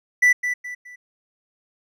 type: tone with echo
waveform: triangle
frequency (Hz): 1975.5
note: B6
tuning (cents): 0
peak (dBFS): -10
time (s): 0.22-0.33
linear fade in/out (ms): 10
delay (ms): 210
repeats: 3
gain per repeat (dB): -9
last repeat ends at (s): 0.96
effects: none